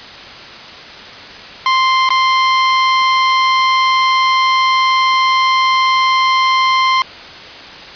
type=tone with dropouts; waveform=sawtooth; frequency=1046.5 Hz; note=C6; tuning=in tune; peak=-6 dBFS; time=1.66-7.02 s; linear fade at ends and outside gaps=1 ms; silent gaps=2.09-2.104 s; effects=white hiss -32 dBFS RMS until 7.95 s + resampled to 11025 Hz